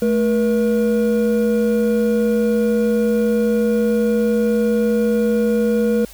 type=tone pair together; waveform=triangle; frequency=218 / 478.5 Hz; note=A3 / A#4; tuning=-16 / +45 cents; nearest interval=octave + major second; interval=1361 cents; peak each=-15 dBFS; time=0.02-6.05 s; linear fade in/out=2 ms; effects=added 49 Hz sine -42 dBFS peak until 6.13 s + white hiss -42 dBFS RMS until 6.13 s